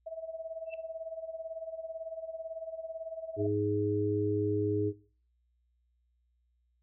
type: tone with tremolo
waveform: sine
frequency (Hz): 650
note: E5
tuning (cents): -24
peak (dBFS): -35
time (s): 0.06-3.47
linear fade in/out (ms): 10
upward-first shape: sine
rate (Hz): 18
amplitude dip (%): 80
type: tone with exponential growth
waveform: sine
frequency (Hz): 2666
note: E7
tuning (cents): +19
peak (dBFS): -40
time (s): 0.66-0.74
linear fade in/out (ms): 1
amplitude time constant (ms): 17
type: harmonic tone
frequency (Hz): 103.8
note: G#2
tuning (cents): 0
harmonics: 1 / 3 / 4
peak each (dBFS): -34 / -33 / -30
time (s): 3.36-4.93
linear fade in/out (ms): 50
effects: noise-tail reverb RT60 0.4 s tail -18 dB re dry + added 60 Hz sine -70 dBFS peak until 6.82 s